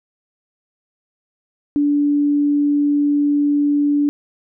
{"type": "tone", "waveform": "sine", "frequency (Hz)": 290, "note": "D4", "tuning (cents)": -22, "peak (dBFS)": -13, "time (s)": [1.76, 4.09], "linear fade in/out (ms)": 0, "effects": []}